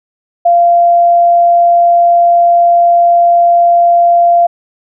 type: tone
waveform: sine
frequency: 691 Hz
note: F5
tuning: 19 cents flat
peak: -4 dBFS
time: 0.45-4.47 s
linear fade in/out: 10 ms
effects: none